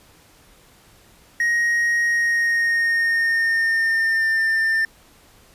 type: tone with pitch glide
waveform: triangle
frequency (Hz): 1879 to 1794.1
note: A#6 to A6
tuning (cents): +13 to +33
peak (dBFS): -15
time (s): 1.4-4.85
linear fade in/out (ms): 2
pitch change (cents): -80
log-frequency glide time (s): 2.03-4.44
effects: pink hiss -52 dBFS RMS until 5.54 s + resampled to 32000 Hz